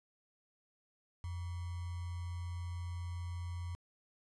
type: tone with sample-and-hold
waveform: sine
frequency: 87.31 Hz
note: F2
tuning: in tune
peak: -38 dBFS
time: 1.24-3.75 s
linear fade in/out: 0 ms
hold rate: 1050 Hz
effects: resampled to 24000 Hz